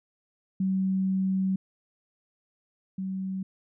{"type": "tone pair in turn", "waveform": "sine", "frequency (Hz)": [190, 190], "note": ["F#3", "F#3"], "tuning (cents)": [46, 46], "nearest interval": "unison", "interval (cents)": 0, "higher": "neither", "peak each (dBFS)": [-23, -29], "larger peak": "first", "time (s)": [[0.6, 1.56], [2.98, 3.43]], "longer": "first", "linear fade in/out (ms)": 5, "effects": []}